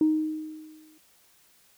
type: tone with exponential decay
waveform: sine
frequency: 311.1 Hz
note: D#4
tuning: in tune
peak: -16 dBFS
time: 0.01-0.98 s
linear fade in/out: 2 ms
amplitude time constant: 210 ms
effects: tanh soft clip ceiling -13 dBFS + white hiss -61 dBFS RMS until 1.77 s